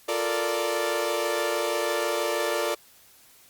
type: chord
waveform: sawtooth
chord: Bb major seventh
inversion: second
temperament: equal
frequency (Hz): 349.2 / 440 / 466.2 / 587.3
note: F4 / A4 / Bb4 / D5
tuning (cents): 0 / 0 / 0 / 0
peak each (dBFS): -28 / -27 / -28 / -24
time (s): 0.08-2.75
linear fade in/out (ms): 10
effects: white hiss -55 dBFS RMS until 3.49 s + Opus 48 kbps